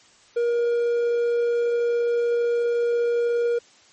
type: tone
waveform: triangle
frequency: 473.9 Hz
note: A#4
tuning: 28 cents sharp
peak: -17 dBFS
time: 0.36-3.59 s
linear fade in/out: 10 ms
effects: white hiss -54 dBFS RMS until 3.92 s + MP3 32 kbps